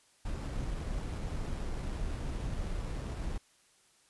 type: noise with sample-and-hold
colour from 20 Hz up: brown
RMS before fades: -36 dBFS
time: 0.25-3.38 s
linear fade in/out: 5 ms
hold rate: 6300 Hz
effects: white hiss -66 dBFS RMS until 4.09 s + resampled to 24000 Hz